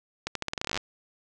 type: accelerating click train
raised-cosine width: 0.2 ms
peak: -12 dBFS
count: 16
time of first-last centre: 0.27-0.775 s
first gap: 83 ms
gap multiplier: 0.85
effects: resampled to 24000 Hz + 7-bit